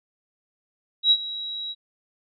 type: tone with ADSR envelope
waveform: sine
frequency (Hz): 3865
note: B7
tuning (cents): -38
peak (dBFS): -12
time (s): 1.03-1.75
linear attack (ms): 80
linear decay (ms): 57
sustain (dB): -17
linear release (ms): 40
effects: none